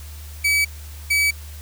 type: tone pair in turn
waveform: 40% pulse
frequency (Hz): 2286 / 2286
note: D7 / D7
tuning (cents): -47 / -47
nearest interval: unison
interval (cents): 0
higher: neither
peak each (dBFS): -15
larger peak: neither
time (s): 0.44-0.65 / 1.1-1.31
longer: neither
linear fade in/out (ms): 10
effects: added 75 Hz sine -34 dBFS peak until 1.61 s + white hiss -44 dBFS RMS until 1.61 s